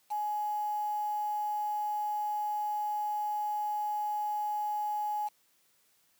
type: tone with quantisation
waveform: sine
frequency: 840 Hz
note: G#5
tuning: 19 cents sharp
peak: -30 dBFS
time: 0.1-5.29 s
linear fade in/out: 20 ms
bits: 8
effects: white hiss -69 dBFS RMS until 6.19 s + high-pass 100 Hz 12 dB/octave